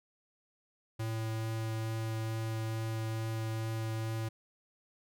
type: tone with vibrato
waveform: square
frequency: 111.6 Hz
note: A2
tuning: 25 cents sharp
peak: -34 dBFS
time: 0.99-4.29 s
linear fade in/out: 10 ms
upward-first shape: triangle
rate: 2.3 Hz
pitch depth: 8 cents each way
effects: none